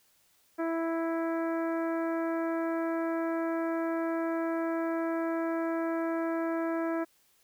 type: harmonic tone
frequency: 329.6 Hz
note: E4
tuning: in tune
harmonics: 1 / 2 / 3 / 4 / 5 / 6 / 7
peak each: -30 / -34 / -41 / -41 / -43 / -51 / -52 dBFS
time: 0.58-7.05 s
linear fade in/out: 20 ms
effects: white hiss -67 dBFS RMS until 7.43 s